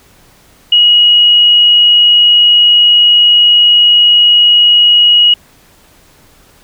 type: tone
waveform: sine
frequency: 2900 Hz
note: F#7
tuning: 35 cents flat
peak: -3 dBFS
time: 0.72-5.34 s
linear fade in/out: 5 ms
effects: pink hiss -45 dBFS RMS until 6.63 s